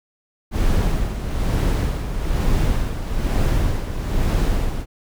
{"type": "noise with tremolo", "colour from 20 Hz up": "brown", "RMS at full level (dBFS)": -17, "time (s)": [0.51, 4.86], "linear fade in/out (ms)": 50, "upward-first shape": "sine", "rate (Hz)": 1.1, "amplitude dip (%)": 60, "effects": []}